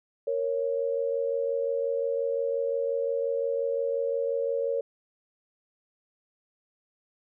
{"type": "tone pair together", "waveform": "sine", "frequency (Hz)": [466.2, 551.9], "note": ["A#4", "C#5"], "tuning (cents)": [0, -8], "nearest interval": "minor third", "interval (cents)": 292, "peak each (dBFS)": -28, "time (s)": [0.27, 4.81], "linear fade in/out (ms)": 5, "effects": []}